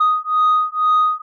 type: beating tone pair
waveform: sine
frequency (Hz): 1244.5 / 1246.6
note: D#6 / D#6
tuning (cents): 0 / +3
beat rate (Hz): 2.1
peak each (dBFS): -15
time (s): 0-1.22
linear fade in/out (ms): 10
effects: tanh soft clip ceiling -9 dBFS